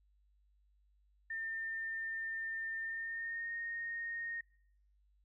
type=tone with pitch glide; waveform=sine; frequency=1805 to 1852.5 Hz; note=A6 to A#6; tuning=+44 to -11 cents; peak=-38 dBFS; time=1.3-4.41 s; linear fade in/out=5 ms; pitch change=+45 cents; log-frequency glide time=2.81-3.53 s; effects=noise-tail reverb RT60 0.7 s tail -25 dB re dry + added 50 Hz sine -68 dBFS peak until 5.24 s